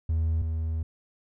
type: tone pair in turn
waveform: triangle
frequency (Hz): 80.7 / 80.39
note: E2 / E2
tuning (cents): -36 / -43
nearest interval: unison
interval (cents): 7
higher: first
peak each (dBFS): -20 / -24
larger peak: first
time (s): 0.09-0.42 / 0.42-0.83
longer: second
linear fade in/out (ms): 5
effects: tanh soft clip ceiling -17 dBFS